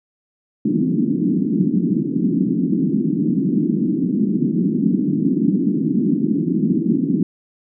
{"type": "band-pass noise", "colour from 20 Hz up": "pink", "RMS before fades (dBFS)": -18, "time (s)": [0.65, 7.23], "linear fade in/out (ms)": 5, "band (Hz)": [170, 320], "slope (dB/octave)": 48, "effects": []}